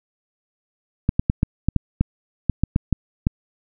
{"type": "clicks", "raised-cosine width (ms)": 5, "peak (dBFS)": -4, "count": 12, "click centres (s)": [1.091, 1.195, 1.299, 1.431, 1.686, 1.763, 2.01, 2.497, 2.636, 2.761, 2.927, 3.269], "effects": []}